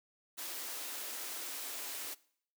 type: high-pass noise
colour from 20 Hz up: white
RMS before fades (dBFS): -42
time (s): 0.37-2.15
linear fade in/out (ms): 20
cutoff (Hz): 250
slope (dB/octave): 96
effects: noise-tail reverb RT60 0.6 s tail -21 dB re dry